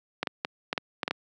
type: clicks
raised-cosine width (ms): 0.3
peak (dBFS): -11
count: 8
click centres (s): 0.23 / 0.272 / 0.449 / 0.729 / 0.778 / 1.032 / 1.079 / 1.11
effects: high-pass 200 Hz 12 dB/octave